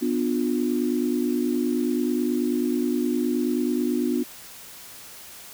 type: chord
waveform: sine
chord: B diminished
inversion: none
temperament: just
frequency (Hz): 246.9 / 296.3 / 355.6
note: B3 / D4 / F4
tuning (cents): 0 / +15 / +31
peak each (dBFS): -24 / -26 / -27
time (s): 0.01-4.24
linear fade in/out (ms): 20
effects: white hiss -43 dBFS RMS until 5.53 s